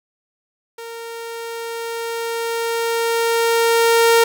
sawtooth tone with level ramp, 461.5 Hz, A#4, 17 cents flat, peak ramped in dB -27 to -6 dBFS, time 0.78-4.24 s, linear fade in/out 5 ms, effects none

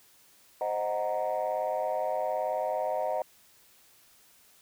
sine chord, C half-diminished seventh, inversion none, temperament equal, 523.3 / 622.3 / 740 / 932.3 Hz, C5 / Eb5 / Gb5 / Bb5, 0 / 0 / 0 / 0 cents, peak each -33 / -30 / -32 / -35 dBFS, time 0.61-3.22 s, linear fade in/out 2 ms, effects tanh soft clip ceiling -21 dBFS + white hiss -60 dBFS RMS until 4.61 s

